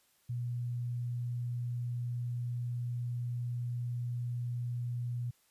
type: tone with vibrato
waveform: sine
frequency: 121.2 Hz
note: B2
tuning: 32 cents flat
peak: -33 dBFS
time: 0.29-5.31 s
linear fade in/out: 10 ms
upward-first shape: triangle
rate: 20 Hz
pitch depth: 8 cents each way
effects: white hiss -70 dBFS RMS until 5.5 s + resampled to 32000 Hz